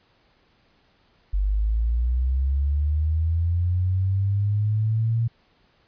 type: linear sweep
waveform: sine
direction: up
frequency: 47.53 to 116.54 Hz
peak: -19 dBFS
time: 1.33-5.28 s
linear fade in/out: 10 ms
effects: pink hiss -62 dBFS RMS until 5.87 s + resampled to 11025 Hz